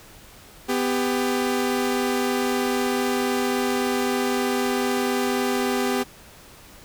sawtooth tone pair together, 250.4 / 397.5 Hz, B3 / G4, +24 / +24 cents, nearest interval minor sixth, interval 800 cents, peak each -20 dBFS, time 0.68-6.04 s, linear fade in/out 20 ms, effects pink hiss -47 dBFS RMS until 6.84 s

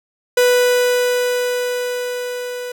45% pulse tone with level ramp, 493.9 Hz, B4, in tune, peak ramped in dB -10 to -25 dBFS, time 0.37-2.72 s, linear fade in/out 5 ms, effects none

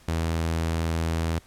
sawtooth tone, 82 Hz, E2, 9 cents flat, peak -20 dBFS, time 0.08-1.39 s, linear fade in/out 5 ms, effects pink hiss -55 dBFS RMS until 1.46 s + low-pass 12000 Hz 12 dB/octave

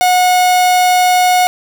45% pulse tone, 728 Hz, F#5, 28 cents flat, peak -8 dBFS, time 0.01-1.47 s, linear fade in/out 0 ms, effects none

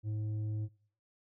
sine tone with tanh clipping, 107.1 Hz, A2, 46 cents flat, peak -34 dBFS, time 0.03-0.69 s, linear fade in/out 50 ms, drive 6 dB, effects noise-tail reverb RT60 0.6 s tail -24 dB re dry

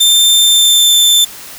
sawtooth tone with pitch glide, 3578 to 3545 Hz, A7 to A7, +28 to +12 cents, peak -3 dBFS, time 0-1.25 s, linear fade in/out 10 ms, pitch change -16 cents, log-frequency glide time 0.46-0.96 s, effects white hiss -31 dBFS RMS until 1.58 s

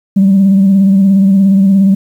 sine tone with vibrato, 194.5 Hz, G3, 13 cents flat, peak -3 dBFS, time 0.16-1.95 s, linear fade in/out 10 ms, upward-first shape sine, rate 17 Hz, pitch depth 41 cents each way, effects tanh soft clip ceiling -1 dBFS + 7-bit

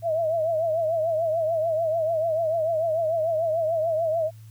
sine tone with vibrato, 648 Hz, E5, 30 cents flat, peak -21 dBFS, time 0.02-4.31 s, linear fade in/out 50 ms, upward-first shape triangle, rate 6.8 Hz, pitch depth 99 cents each way, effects added 110 Hz sine -42 dBFS peak until 4.5 s + white hiss -60 dBFS RMS until 4.5 s

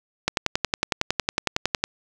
click train, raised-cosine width 0.2 ms, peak -3 dBFS, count 18, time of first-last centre 0.28-1.84 s, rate 10.9 Hz, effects none

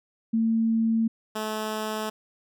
sine / 10% pulse tone pair in turn, 225.5 / 216.2 Hz, A3 / A3, +43 / -30 cents, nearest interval minor second, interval 73 cents, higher first, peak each -20 dBFS, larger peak neither, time 0.33-1.08 / 1.35-2.1 s, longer neither, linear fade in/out 10 ms, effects none

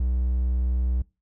triangle tone, 62.2 Hz, B1, 13 cents sharp, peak -19 dBFS, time 0-1.02 s, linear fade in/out 5 ms, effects noise-tail reverb RT60 0.3 s tail -24 dB re dry

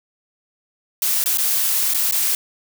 blue noise with dropouts, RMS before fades -19 dBFS, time 1.02-2.35 s, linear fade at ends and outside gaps 1 ms, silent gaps 1.24-1.259 / 1.373-1.383 / 1.937-1.945 / 2.111-2.123 s, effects none

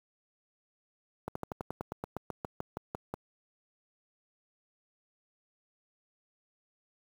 slowing click train, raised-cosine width 1 ms, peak -21 dBFS, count 16, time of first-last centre 1.28-3.14 s, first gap 74 ms, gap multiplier 1.07, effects high-pass 60 Hz 12 dB/octave + 8-bit

